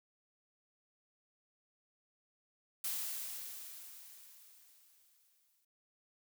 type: noise with exponential decay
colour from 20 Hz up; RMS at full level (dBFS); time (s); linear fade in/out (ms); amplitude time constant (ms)
blue; -37; 2.84-5.65; 5; 610
effects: none